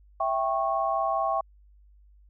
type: chord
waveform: sine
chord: C# diminished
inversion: first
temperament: equal with one note detuned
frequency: 659.3 / 784 / 1098.5 Hz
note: E5 / G5 / C#6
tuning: 0 / 0 / -16 cents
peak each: -28 dBFS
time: 0.2-1.41 s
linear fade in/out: 5 ms
effects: added 50 Hz sine -53 dBFS peak until 2.29 s